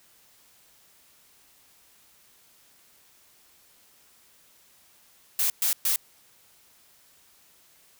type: noise bursts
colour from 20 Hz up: blue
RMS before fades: -24 dBFS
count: 3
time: 5.39-5.96 s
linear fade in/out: 2 ms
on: 110 ms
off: 120 ms
effects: white hiss -59 dBFS RMS until 7.99 s